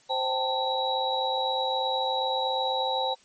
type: tone cluster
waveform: sine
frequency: 523 / 780 / 888 / 3885 Hz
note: C5 / G5 / A5 / B7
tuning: -1 / -9 / +16 / -29 cents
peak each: -30 dBFS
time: 0.09-3.15 s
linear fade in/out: 20 ms
effects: white hiss -59 dBFS RMS until 3.24 s + MP3 32 kbps